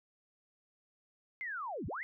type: linear two-way sweep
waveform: sine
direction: down then up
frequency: 2140 to 59.8 to 2140 Hz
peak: -37 dBFS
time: 1.41-2.03 s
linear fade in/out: 0 ms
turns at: 1.87 s
effects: none